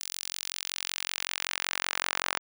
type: tone with high-pass filter sweep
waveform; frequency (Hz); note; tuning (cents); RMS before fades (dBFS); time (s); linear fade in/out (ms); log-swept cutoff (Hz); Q
sawtooth; 45.3; F#1; -36; -34; 0-2.39; 10; 5300 to 1200; 1
effects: none